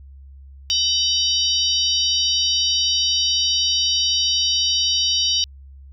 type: harmonic tone with a mistuned harmonic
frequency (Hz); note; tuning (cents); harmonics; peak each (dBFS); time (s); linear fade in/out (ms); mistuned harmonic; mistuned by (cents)
936; A#5; +7; 3 / 4 / 5 / 6; -21 / -22 / -23 / -24; 0.7-5.44; 0; 3; +120
effects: added 68 Hz sine -39 dBFS peak until 5.92 s